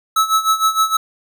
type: tone with tremolo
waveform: square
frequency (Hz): 1300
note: E6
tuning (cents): -24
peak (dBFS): -11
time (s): 0.16-0.97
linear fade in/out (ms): 5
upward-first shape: sine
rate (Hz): 6.5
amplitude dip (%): 80
effects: none